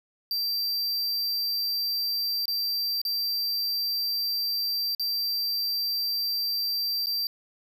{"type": "tone with dropouts", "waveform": "square", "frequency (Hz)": 4699, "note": "D8", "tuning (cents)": 0, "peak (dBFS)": -26, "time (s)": [0.31, 7.27], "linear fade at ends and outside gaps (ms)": 1, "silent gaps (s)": [[2.456, 2.48], [3.016, 3.051], [4.949, 4.996], [7.06, 7.069]], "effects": []}